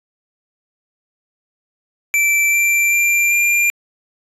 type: tone with pitch steps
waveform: square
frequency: 2333 / 2352 / 2371 / 2390 Hz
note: D7 / D7 / D7 / D7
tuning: -12 / +2 / +16 / +30 cents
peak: -13 dBFS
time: 2.14-3.7 s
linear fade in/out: 0 ms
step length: 390 ms
effects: resampled to 32000 Hz